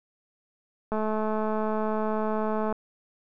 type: click train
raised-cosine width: 1 ms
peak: -16 dBFS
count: 391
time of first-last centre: 0.92-2.726 s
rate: 216 Hz
effects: none